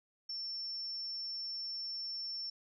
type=tone; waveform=sine; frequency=5410 Hz; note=E8; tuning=44 cents sharp; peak=-38 dBFS; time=0.29-2.5 s; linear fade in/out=5 ms; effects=none